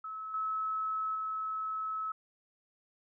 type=tone with level steps; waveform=sine; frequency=1295 Hz; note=E6; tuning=31 cents flat; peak=-38 / -31 / -33 dBFS; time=0.04-2.12 s; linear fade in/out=5 ms; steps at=0.34 / 1.15 s; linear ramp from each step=2 ms; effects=none